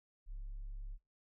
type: tone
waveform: sine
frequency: 34.64 Hz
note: C#1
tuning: in tune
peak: -40 dBFS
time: 0.26-0.98 s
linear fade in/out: 50 ms
effects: noise-tail reverb RT60 0.2 s tail -18 dB re dry + tanh soft clip ceiling -40 dBFS